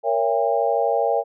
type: chord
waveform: sine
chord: A# diminished seventh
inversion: none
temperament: just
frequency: 466.2 / 559.4 / 671.3 / 805.5 Hz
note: A#4 / C#5 / E5 / G5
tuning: 0 / +16 / +31 / +47 cents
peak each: -23 dBFS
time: 0.03-1.24 s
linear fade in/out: 50 ms
effects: none